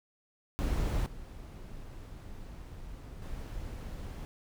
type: noise with level steps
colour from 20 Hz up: brown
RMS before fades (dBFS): -30 / -45 / -40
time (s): 0.59-4.25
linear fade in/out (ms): 0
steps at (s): 1.06 / 3.22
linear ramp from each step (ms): 2
effects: none